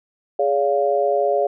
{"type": "chord", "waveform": "sine", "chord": "Db major", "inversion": "second", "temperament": "equal with one note detuned", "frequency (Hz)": [415.3, 568.6, 698.5], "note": ["Ab4", "Db5", "F5"], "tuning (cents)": [0, 44, 0], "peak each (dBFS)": [-21, -19, -21], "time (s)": [0.39, 1.47], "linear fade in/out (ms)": 5, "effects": []}